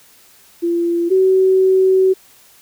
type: tone pair in turn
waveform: sine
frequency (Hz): 341.6 / 377.8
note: F4 / F#4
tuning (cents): -38 / +36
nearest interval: major second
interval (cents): 174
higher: second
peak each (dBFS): -14 / -9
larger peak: second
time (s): 0.62-1.1 / 1.1-2.14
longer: second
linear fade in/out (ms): 20
effects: white hiss -48 dBFS RMS until 2.61 s